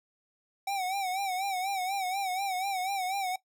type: tone with vibrato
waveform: square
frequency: 763 Hz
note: G5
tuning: 47 cents flat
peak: -30 dBFS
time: 0.67-3.36 s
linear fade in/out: 5 ms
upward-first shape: sine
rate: 4.1 Hz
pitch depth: 85 cents each way
effects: noise-tail reverb RT60 0.1 s tail -17 dB re dry